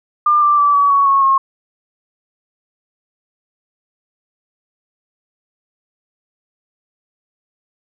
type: tone with pitch steps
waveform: sine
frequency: 1199 / 1178.4 / 1158.2 / 1138.3 / 1118.7 / 1099.5 / 1080.6 Hz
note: D6 / D6 / D6 / C#6 / C#6 / C#6 / C#6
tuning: +36 / +6 / -24 / +46 / +15 / -14 / -44 cents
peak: -9 dBFS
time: 0.26-1.38 s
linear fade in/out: 5 ms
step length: 160 ms
effects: none